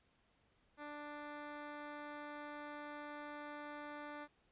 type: tone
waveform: 10% pulse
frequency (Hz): 294.6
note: D4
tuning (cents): +6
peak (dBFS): -38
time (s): 0.77-4.28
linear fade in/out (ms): 50
effects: pink hiss -75 dBFS RMS until 4.51 s + resampled to 8000 Hz